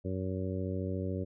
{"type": "harmonic tone", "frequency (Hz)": 93.8, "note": "F#2", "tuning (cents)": 24, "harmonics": [1, 2, 3, 4, 5, 6], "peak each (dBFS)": [-35, -38, -40, -41, -42, -43], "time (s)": [0.04, 1.25], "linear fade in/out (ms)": 20, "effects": []}